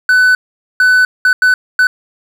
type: tone bursts at uneven times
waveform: triangle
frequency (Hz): 1500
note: F#6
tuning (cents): +23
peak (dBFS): -4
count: 5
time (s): 0.09-0.35 / 0.8-1.05 / 1.25-1.33 / 1.42-1.54 / 1.79-1.87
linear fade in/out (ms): 2
effects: 7-bit